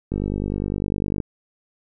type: click train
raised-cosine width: 3 ms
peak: -12 dBFS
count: 55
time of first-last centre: 0.12-1.202 s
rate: 49.9 Hz
effects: none